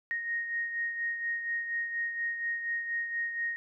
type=beating tone pair; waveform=sine; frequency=1864.7 / 1868.9 Hz; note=A#6 / A#6; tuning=0 / +4 cents; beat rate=4.2 Hz; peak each=-31 / -40 dBFS; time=0.11-3.56 s; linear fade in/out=0 ms; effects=none